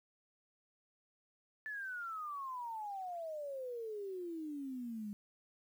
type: exponential sweep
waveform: sine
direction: down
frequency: 1758 to 201.9 Hz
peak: -40 dBFS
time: 1.66-5.13 s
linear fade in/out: 0 ms
effects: 11-bit